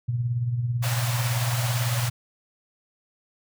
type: tone with tremolo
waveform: sine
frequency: 120.3 Hz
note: B2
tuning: 45 cents flat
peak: -20 dBFS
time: 0.08-2.1 s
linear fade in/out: 10 ms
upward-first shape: triangle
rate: 18 Hz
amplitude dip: 60%
type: high-pass noise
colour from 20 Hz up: pink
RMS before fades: -31 dBFS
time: 0.82-2.1 s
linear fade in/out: 20 ms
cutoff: 530 Hz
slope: 96 dB/octave
effects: none